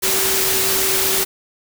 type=tone in noise; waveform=sine; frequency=383.7 Hz; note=G4; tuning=37 cents flat; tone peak=-25 dBFS; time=0.02-1.25 s; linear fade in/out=20 ms; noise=white; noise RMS=-18 dBFS; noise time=0.02-1.25 s; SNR=-10 dB; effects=none